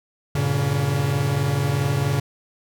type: chord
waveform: 45% pulse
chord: G diminished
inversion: none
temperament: equal with one note detuned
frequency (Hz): 98 / 116.54 / 141.01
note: G2 / Bb2 / Db3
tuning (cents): 0 / 0 / +30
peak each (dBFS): -27 / -26 / -21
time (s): 0.35-2.2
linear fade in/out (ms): 5
effects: none